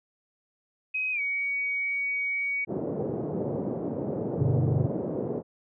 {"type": "tone with pitch glide", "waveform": "sine", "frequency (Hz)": [2527, 2251], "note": ["D#7", "C#7"], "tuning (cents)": [26, 26], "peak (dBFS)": -26, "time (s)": [0.94, 2.65], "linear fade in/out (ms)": 10, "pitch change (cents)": -200, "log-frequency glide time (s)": [1.12, 1.21]}
{"type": "band-pass noise", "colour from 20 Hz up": "white", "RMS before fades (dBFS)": -31, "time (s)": [2.67, 5.43], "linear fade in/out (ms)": 50, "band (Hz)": [120, 510], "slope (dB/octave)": 24}
{"type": "chord", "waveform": "sine", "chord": "G major", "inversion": "none", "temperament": "equal", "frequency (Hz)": [98, 123.47, 146.83], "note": ["G2", "B2", "D3"], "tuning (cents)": [0, 0, 0], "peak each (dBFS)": [-30, -25, -26], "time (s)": [4.38, 4.87], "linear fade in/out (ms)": 20}
{"effects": []}